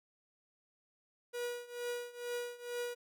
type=tone with tremolo; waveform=45% pulse; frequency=483.4 Hz; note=B4; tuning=37 cents flat; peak=-35 dBFS; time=1.33-2.95 s; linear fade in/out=20 ms; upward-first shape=triangle; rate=2.2 Hz; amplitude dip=90%; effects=none